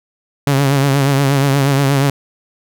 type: tone with vibrato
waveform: sawtooth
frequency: 138.59 Hz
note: C#3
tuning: in tune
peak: -7 dBFS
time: 0.47-2.1 s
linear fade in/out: 2 ms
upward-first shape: triangle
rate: 8.4 Hz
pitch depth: 66 cents each way
effects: none